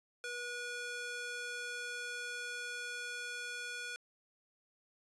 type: tone with high-pass filter sweep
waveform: square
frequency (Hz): 485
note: B4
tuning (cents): -31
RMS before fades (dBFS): -42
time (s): 0.24-3.96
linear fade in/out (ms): 0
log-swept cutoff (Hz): 1000 to 1600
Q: 1.3
effects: resampled to 22050 Hz

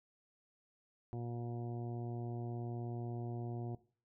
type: harmonic tone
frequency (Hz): 118.9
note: A#2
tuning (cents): +35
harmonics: 1 / 2 / 3 / 4 / 5 / 6 / 7 / 8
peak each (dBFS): -41 / -48 / -46 / -58 / -59 / -53 / -63 / -64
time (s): 1.13-3.75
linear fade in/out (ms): 0
effects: noise-tail reverb RT60 0.4 s tail -17 dB re dry

